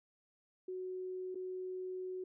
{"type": "tone with dropouts", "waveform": "sine", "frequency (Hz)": 370, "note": "F#4", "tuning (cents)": 0, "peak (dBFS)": -39, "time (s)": [0.68, 2.24], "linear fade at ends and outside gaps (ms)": 5, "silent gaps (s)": [1.347, 1.354], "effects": []}